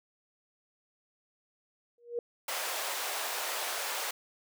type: tone with exponential growth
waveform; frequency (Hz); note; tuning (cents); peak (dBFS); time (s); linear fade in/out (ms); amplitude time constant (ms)
sine; 475.4; A#4; +34; -27; 1.98-2.19; 2; 45
type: high-pass noise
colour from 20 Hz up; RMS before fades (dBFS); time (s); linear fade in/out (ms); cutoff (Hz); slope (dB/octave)
pink; -35; 2.48-4.11; 5; 540; 24
effects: none